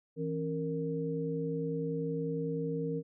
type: tone cluster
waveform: sine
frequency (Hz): 162.7 / 273.5 / 462.9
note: E3 / C#4 / A#4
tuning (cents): -22 / -23 / -12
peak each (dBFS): -35 / -38 / -35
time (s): 0.16-3.03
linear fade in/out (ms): 50
effects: none